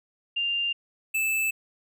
sine / square tone pair in turn, 2794 / 2630 Hz, F7 / E7, 0 / -5 cents, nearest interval minor second, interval 105 cents, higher first, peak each -24 dBFS, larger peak neither, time 0.36-0.73 / 1.14-1.51 s, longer neither, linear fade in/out 10 ms, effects none

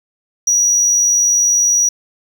triangle tone, 5800 Hz, F#8, 35 cents flat, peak -9 dBFS, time 0.47-1.89 s, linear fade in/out 5 ms, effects none

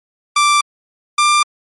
sawtooth tone pair in turn, 1174.7 / 1189 Hz, D6 / D6, 0 / +21 cents, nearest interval unison, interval 21 cents, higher second, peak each -6 dBFS, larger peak neither, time 0.36-0.61 / 1.18-1.43 s, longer neither, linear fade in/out 5 ms, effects MP3 48 kbps

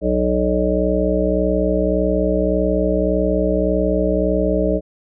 harmonic tone, 61.74 Hz, B1, in tune, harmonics 1 / 3 / 5 / 7 / 9 / 10, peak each -22 / -22 / -22 / -22 / -22 / -22 dBFS, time 0.01-4.81 s, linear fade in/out 50 ms, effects none

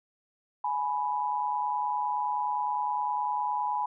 sine tone pair together, 838.1 / 987.8 Hz, G#5 / B5, +16 / 0 cents, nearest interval minor third, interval 284 cents, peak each -30 / -29 dBFS, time 0.64-3.86 s, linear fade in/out 5 ms, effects none

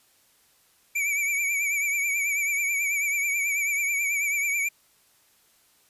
square tone with vibrato, 2302 Hz, D7, 35 cents flat, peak -24 dBFS, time 0.95-4.69 s, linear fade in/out 10 ms, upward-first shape triangle, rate 9.2 Hz, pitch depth 73 cents each way, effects white hiss -62 dBFS RMS until 5.89 s + resampled to 32000 Hz

